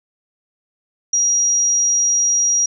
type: tone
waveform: sine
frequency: 5730 Hz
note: F8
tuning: 44 cents sharp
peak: -13 dBFS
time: 1.13-2.66 s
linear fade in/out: 5 ms
effects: none